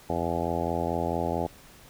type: harmonic tone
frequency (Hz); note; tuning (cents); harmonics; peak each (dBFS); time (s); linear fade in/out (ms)
84.5; E2; +43; 1 / 2 / 3 / 4 / 5 / 6 / 7 / 8 / 9 / 10; -35 / -35 / -35 / -35 / -35 / -35 / -35 / -35 / -35 / -35; 0.09-1.47; 10
effects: pink hiss -52 dBFS RMS until 1.89 s